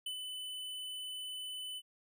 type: tone with ADSR envelope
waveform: square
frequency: 3008 Hz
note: F#7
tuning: 28 cents sharp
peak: -37 dBFS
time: 0.06-1.82 s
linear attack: 5 ms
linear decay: 91 ms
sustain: -4 dB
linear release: 47 ms
effects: none